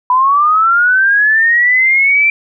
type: linear sweep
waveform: sine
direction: up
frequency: 987.8 to 2355 Hz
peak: -7 dBFS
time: 0.1-2.3 s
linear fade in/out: 2 ms
effects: none